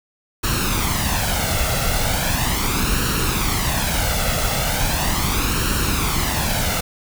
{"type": "noise with flanger", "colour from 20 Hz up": "pink", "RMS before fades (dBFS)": -20, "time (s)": [0.43, 6.81], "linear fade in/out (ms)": 10, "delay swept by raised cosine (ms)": [0.71, 1.49], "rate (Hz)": 0.38, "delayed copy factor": 0.6, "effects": []}